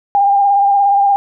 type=tone with vibrato; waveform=sine; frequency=801 Hz; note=G5; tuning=37 cents sharp; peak=-8 dBFS; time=0.15-1.16 s; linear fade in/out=0 ms; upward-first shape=sine; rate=17 Hz; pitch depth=28 cents each way; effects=none